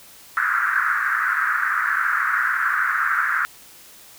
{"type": "band-pass noise", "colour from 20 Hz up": "pink", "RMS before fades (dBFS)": -21, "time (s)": [0.37, 3.45], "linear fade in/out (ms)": 0, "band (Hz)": [1300, 1700], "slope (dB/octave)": 48, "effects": ["white hiss -46 dBFS RMS until 4.18 s"]}